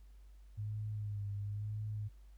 sine tone with vibrato, 103.83 Hz, G#2, in tune, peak -37 dBFS, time 0.57-2.09 s, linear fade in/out 20 ms, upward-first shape sine, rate 0.99 Hz, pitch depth 47 cents each way, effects added 50 Hz sine -54 dBFS peak until 2.37 s + pink hiss -75 dBFS RMS until 2.37 s

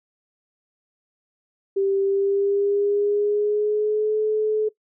sine tone with pitch glide, 392 to 430 Hz, G4 to A4, 0 to -40 cents, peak -18 dBFS, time 1.76-4.69 s, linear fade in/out 10 ms, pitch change +160 cents, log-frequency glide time 2.01-4.17 s, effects noise-tail reverb RT60 0.1 s tail -19 dB re dry

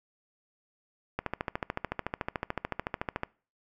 click train, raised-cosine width 0.5 ms, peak -15 dBFS, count 29, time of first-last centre 1.19-3.234 s, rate 13.7 Hz, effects noise-tail reverb RT60 0.4 s tail -24 dB re dry

